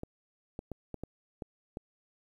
clicks, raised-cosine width 2 ms, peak -25 dBFS, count 7, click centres 0.034 / 0.591 / 0.717 / 0.943 / 1.036 / 1.422 / 1.771 s, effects 10-bit

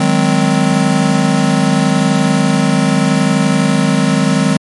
square chord, Ab dominant seventh, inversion second, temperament just, 155.74 / 186.89 / 207.7 / 259.6 Hz, Eb3 / Gb3 / Ab3 / C4, +2 / +18 / 0 / -13 cents, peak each -16 dBFS, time 0-4.57 s, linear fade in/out 5 ms, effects MP3 48 kbps

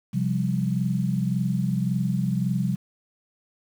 sine chord, C suspended fourth, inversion none, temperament just, 130.81 / 174.42 / 196.22 Hz, C3 / F3 / G3, 0 / -2 / +2 cents, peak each -26 dBFS, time 0.13-2.76 s, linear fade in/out 20 ms, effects 8-bit

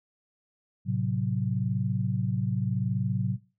sine chord, F# diminished, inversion first, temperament equal, 110 / 130.81 / 185 Hz, A2 / C3 / F#3, 0 / 0 / 0 cents, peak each -29 dBFS, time 0.85-3.38 s, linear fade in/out 50 ms, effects noise-tail reverb RT60 0.3 s tail -19 dB re dry

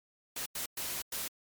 white noise bursts at uneven times, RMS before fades -37 dBFS, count 4, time 0.36-0.46 / 0.55-0.66 / 0.77-1.02 / 1.12-1.28 s, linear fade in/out 5 ms, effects MP3 96 kbps

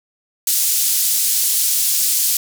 white band-pass noise, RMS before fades -17 dBFS, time 0.47-2.37 s, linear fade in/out 2 ms, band 5200 to 15000 Hz, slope 12 dB/octave, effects none

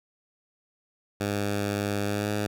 10% pulse tone with pitch glide, 101.8 to 104.18 Hz, G#2 to G#2, -34 to +6 cents, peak -18 dBFS, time 1.2-2.47 s, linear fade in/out 10 ms, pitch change +40 cents, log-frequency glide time 2.06-2.3 s, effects none

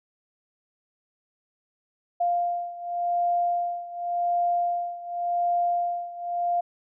sine beating tone pair, 698.5 / 699.39 Hz, F5 / F5, 0 / +2 cents, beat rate 0.89 Hz, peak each -25 / -28 dBFS, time 2.2-6.61 s, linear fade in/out 10 ms, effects none

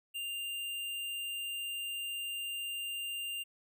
square tone, 2794 Hz, F7, in tune, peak -37 dBFS, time 0.14-3.44 s, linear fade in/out 20 ms, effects none

